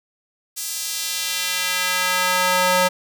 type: tone with high-pass filter sweep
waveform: square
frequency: 182.4 Hz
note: F#3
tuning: 24 cents flat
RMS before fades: -21 dBFS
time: 0.56-2.89 s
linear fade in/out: 20 ms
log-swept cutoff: 6900 to 590 Hz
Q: 0.9
effects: none